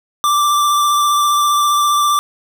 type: tone with vibrato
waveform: square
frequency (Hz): 1174.7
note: D6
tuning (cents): 0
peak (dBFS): -12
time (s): 0.24-2.19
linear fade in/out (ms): 0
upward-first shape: triangle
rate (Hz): 15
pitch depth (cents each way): 20
effects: none